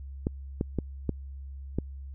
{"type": "clicks", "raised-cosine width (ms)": 3, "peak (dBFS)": -14, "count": 5, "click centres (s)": [0.269, 0.611, 0.787, 1.093, 1.786], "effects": ["added 68 Hz sine -38 dBFS peak until 2.14 s"]}